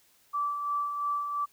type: tone with tremolo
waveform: sine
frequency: 1161 Hz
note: D6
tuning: 20 cents flat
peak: -26 dBFS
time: 0.33-1.46 s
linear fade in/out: 20 ms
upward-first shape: sine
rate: 2.9 Hz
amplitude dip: 45%
effects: white hiss -64 dBFS RMS until 1.52 s